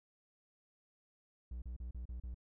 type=tone bursts; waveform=triangle; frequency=60.5 Hz; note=B1; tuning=35 cents flat; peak=-39 dBFS; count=6; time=1.51-2.345 s; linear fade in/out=5 ms; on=110 ms; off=35 ms; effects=none